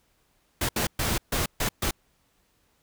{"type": "noise bursts at uneven times", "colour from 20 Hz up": "pink", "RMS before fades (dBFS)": -26, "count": 6, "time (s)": [[0.61, 0.69], [0.76, 0.87], [0.99, 1.18], [1.32, 1.46], [1.6, 1.69], [1.82, 1.91]], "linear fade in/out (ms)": 5, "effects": ["pink hiss -68 dBFS RMS until 2.82 s"]}